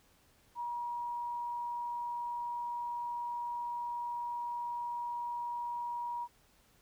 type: tone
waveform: sine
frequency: 956 Hz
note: A#5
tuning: 43 cents sharp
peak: -35 dBFS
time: 0.55-6.28 s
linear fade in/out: 50 ms
effects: pink hiss -67 dBFS RMS until 6.81 s